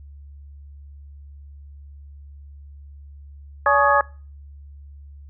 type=tone cluster; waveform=sine; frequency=572 / 847 / 1113 / 1242 / 1678 Hz; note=D5 / G#5 / C#6 / D#6 / G#6; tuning=-46 / +34 / +7 / -3 / +17 cents; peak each=-20 dBFS; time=3.66-4.01 s; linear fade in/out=2 ms; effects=noise-tail reverb RT60 0.4 s tail -24 dB re dry + added 71 Hz sine -39 dBFS peak until 5.29 s